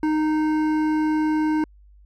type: tone with hard clipping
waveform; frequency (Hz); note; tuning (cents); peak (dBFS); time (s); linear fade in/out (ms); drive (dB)
sine; 309.1; D#4; -11; -20; 0.03-1.64; 2; 11
effects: added 50 Hz sine -47 dBFS peak until 2.05 s + MP3 96 kbps